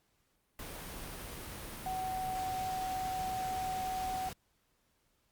sine tone in noise, 750 Hz, F#5, 23 cents sharp, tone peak -34 dBFS, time 1.86-4.29 s, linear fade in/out 2 ms, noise pink, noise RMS -44 dBFS, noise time 0.59-4.33 s, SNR +7 dB, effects pink hiss -75 dBFS RMS until 5.31 s + Opus 48 kbps

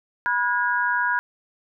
sine tone cluster, 976 / 1446 / 1642 Hz, B5 / F#6 / G#6, -21 / -40 / -20 cents, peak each -24 dBFS, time 0.26-1.19 s, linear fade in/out 0 ms, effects none

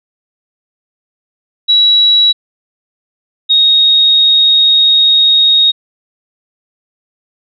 sine tone pair in turn, 3900 / 3745 Hz, B7 / A#7, -23 / +7 cents, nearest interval minor second, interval 70 cents, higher first, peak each -5 dBFS, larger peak neither, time 1.68-2.33 / 3.49-5.72 s, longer second, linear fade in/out 20 ms, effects none

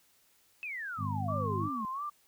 sine exponential sweep, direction down, 2637 to 206.1 Hz, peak -36 dBFS, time 0.63-1.85 s, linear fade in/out 0 ms
harmonic tone, 51 Hz, G#1, 31 cents flat, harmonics 2 / 3 / 4 / 5, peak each -34 / -38 / -40 / -42 dBFS, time 0.97-1.7 s, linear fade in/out 50 ms
sine tone with vibrato, 1108.7 Hz, C#6, in tune, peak -34 dBFS, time 1.28-2.1 s, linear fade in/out 10 ms, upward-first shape sine, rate 2.9 Hz, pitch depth 120 cents each way
effects white hiss -67 dBFS RMS until 2.27 s

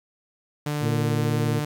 sawtooth tone with pitch glide, 148.1 to 149.04 Hz, D3 to D3, +15 to +26 cents, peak -21 dBFS, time 0.66-1.65 s, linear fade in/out 5 ms, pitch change +11 cents, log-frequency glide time 1.01-1.25 s
harmonic tone, 115.1 Hz, A#2, 22 cents flat, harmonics 1 / 2 / 3 / 4, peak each -24 / -29 / -34 / -32 dBFS, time 0.8-1.62 s, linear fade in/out 50 ms
effects 9-bit

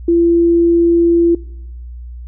sine tone, 339.5 Hz, F4, 49 cents flat, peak -8 dBFS, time 0.08-1.35 s, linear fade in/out 5 ms, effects noise-tail reverb RT60 0.9 s tail -22 dB re dry + added 60 Hz sine -27 dBFS peak until 2.27 s

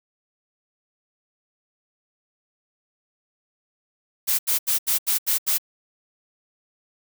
blue noise bursts, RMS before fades -21 dBFS, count 7, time 4.27-5.584 s, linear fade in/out 20 ms, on 120 ms, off 79 ms, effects none

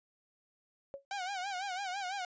sine tone with exponential decay, 554.4 Hz, C#5, in tune, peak -36 dBFS, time 0.94-1.05 s, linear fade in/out 0 ms, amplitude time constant 22 ms
sawtooth tone with vibrato, 764 Hz, G5, 45 cents flat, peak -32 dBFS, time 1.11-2.25 s, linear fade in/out 2 ms, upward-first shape sine, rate 6 Hz, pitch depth 110 cents each way
effects resampled to 16000 Hz

